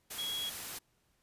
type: tone in noise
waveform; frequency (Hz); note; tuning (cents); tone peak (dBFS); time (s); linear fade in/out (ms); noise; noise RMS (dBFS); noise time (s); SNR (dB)
sine; 3322; G#7; 0; -35; 0.18-0.5; 10; white; -42; 0.1-0.79; +4
effects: pink hiss -74 dBFS RMS until 1.22 s + resampled to 32000 Hz